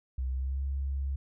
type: tone with pitch glide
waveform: sine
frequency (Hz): 64.5 to 68.34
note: C2 to C#2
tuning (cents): -24 to -24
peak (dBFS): -29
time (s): 0.18-1.16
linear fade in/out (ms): 5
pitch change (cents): +100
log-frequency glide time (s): 0.32-0.62
effects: none